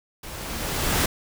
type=noise with level ramp; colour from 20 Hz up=pink; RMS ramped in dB=-38 to -20 dBFS; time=0.23-1.06 s; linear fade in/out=5 ms; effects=none